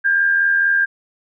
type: tone pair together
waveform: sine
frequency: 1600 / 1684.4 Hz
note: G6 / G#6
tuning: +35 / +24 cents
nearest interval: minor second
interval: 89 cents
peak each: -13 / -24 dBFS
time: 0.04-0.86 s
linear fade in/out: 20 ms
effects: none